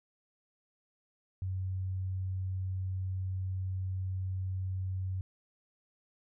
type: tone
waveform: sine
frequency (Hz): 93.8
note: F#2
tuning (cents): +24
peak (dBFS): -32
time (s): 1.42-5.21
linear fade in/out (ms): 0
effects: none